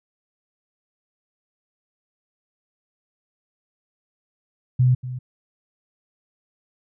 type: tone with echo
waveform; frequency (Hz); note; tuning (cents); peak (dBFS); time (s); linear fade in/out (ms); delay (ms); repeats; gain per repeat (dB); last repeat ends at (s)
sine; 126.4; B2; +41; -13; 4.79-4.95; 10; 240; 1; -14; 5.19
effects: none